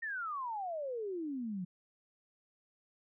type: exponential sweep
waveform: sine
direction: down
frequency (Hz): 1864.7 to 173.5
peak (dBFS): -36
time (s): 0.02-1.65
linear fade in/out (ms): 10
effects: none